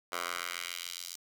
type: tone with high-pass filter sweep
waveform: 10% pulse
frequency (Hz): 87.2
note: F2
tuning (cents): -2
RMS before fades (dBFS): -39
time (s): 0.12-1.16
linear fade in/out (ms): 5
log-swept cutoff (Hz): 890 to 5300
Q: 1.2
effects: none